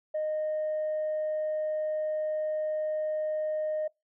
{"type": "tone", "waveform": "sine", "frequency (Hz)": 617, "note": "D#5", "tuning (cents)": -15, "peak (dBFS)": -26, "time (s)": [0.14, 3.88], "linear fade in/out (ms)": 10, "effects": ["noise-tail reverb RT60 0.2 s tail -25 dB re dry", "tanh soft clip ceiling -25 dBFS"]}